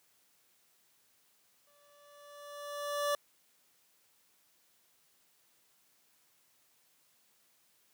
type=tone with exponential growth; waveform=25% pulse; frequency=580 Hz; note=D5; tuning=22 cents flat; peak=-25 dBFS; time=1.67-3.15 s; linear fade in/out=2 ms; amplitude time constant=320 ms; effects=white hiss -70 dBFS RMS until 7.93 s + high-pass 100 Hz 12 dB/octave